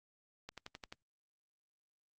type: click train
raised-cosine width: 0.2 ms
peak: -28 dBFS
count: 6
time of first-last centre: 0.49-0.925 s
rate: 11.5 Hz
effects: Opus 48 kbps